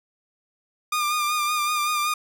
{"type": "tone with vibrato", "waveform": "sawtooth", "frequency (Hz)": 1207, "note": "D6", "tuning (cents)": 47, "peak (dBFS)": -18, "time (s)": [0.92, 2.14], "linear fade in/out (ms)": 5, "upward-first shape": "sine", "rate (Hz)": 5.3, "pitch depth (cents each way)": 34, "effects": []}